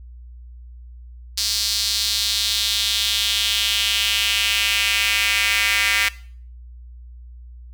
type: tone with high-pass filter sweep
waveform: square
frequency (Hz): 107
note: A2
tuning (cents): -48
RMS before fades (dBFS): -20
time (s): 1.37-6.09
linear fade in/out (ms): 10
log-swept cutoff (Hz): 4600 to 2100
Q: 3
effects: noise-tail reverb RT60 0.5 s tail -19 dB re dry + added 60 Hz sine -37 dBFS peak until 7.73 s